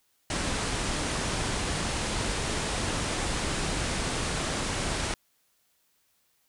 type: low-pass noise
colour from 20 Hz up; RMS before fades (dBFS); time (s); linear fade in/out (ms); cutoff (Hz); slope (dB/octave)
pink; -30; 0.3-5.14; 2; 10000; 96
effects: white hiss -70 dBFS RMS until 6.48 s